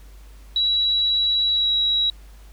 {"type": "tone with pitch glide", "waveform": "sine", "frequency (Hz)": [3904, 3875], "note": ["B7", "B7"], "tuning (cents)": [-21, -34], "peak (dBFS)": -17, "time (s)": [0.56, 2.1], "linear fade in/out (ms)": 2, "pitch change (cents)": -13, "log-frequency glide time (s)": [1.5, 1.7], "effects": ["added 50 Hz sine -41 dBFS peak until 2.52 s", "pink hiss -54 dBFS RMS until 2.52 s"]}